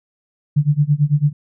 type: tone with tremolo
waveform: sine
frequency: 146.83 Hz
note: D3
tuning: in tune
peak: -9 dBFS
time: 0.56-1.33 s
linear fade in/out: 10 ms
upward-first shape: sine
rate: 9 Hz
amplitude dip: 95%
effects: none